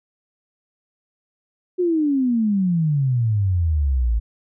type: exponential sweep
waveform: sine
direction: down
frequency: 368.8 to 53.7 Hz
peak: -16 dBFS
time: 1.78-4.2 s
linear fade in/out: 20 ms
effects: none